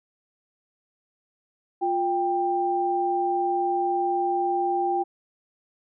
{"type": "tone pair together", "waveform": "sine", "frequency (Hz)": [351.9, 790], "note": ["F4", "G5"], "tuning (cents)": [13, 13], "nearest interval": "octave + major second", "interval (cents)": 1400, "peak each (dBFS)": [-26, -23], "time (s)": [1.81, 5.04], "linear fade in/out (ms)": 20, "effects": []}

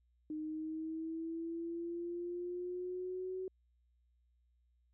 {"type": "linear sweep", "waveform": "sine", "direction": "up", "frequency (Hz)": [306.9, 375.5], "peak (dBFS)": -38, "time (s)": [0.3, 3.48], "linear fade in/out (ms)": 2, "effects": ["added 60 Hz sine -70 dBFS peak until 4.93 s"]}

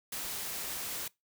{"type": "noise", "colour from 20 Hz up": "white", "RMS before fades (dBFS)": -38, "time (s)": [0.12, 1.08], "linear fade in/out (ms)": 5, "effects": ["noise-tail reverb RT60 0.2 s tail -23 dB re dry"]}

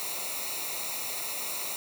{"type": "noise with comb filter", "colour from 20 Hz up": "white", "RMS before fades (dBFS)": -34, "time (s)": [0, 1.76], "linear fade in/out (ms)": 0, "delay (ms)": 0.62, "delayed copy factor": -0.8, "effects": []}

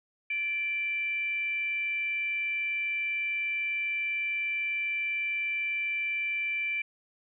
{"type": "tone with frequency modulation", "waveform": "sine", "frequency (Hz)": 2349, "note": "D7", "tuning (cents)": 0, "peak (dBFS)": -28, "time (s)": [0.3, 6.82], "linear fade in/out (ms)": 5, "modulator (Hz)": 625, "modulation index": 0.24, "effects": []}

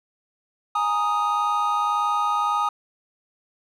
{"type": "chord", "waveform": "triangle", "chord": "Ab suspended second", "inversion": "none", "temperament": "equal", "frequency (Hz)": [830.6, 932.3, 1244.5], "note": ["Ab5", "Bb5", "Eb6"], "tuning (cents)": [0, 0, 0], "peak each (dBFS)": [-24, -26, -20], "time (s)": [0.75, 2.69], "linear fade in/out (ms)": 5, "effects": []}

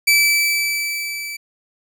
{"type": "tone with level ramp", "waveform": "sawtooth", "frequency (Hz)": 2314, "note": "D7", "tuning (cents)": -26, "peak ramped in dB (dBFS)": [-7, -24], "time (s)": [0.07, 1.37], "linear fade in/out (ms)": 10, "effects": []}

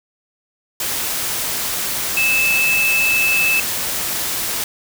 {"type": "tone in noise", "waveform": "sine", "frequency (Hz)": 2620, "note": "E7", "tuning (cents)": -11, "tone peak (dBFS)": -14, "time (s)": [2.17, 3.6], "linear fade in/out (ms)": 2, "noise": "white", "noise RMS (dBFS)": -22, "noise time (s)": [0.8, 4.64], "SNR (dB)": 5, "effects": []}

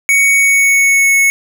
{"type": "tone with pitch glide", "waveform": "square", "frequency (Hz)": [2234, 2202], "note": ["C#7", "C#7"], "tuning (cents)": [13, -12], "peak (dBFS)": -8, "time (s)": [0.09, 1.3], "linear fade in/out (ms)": 0, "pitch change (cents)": -25, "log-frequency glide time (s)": [0.34, 1.15], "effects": []}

